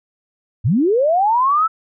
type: linear sweep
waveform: sine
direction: up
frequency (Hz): 87.31 to 1337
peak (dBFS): -12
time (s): 0.64-1.68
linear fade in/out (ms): 20
effects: none